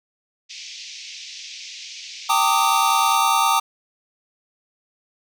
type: band-pass noise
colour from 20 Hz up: white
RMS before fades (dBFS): -37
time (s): 0.49-3.17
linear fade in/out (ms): 20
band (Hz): 2200 to 6200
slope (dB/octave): 48
type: chord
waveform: square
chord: Eb major seventh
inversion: first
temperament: equal with one note detuned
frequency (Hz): 784 / 909.5 / 1174.7 / 1244.5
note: G5 / Bb5 / D6 / Eb6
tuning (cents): 0 / -43 / 0 / 0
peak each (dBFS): -24 / -21 / -22 / -22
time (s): 2.29-3.6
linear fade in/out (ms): 10
effects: none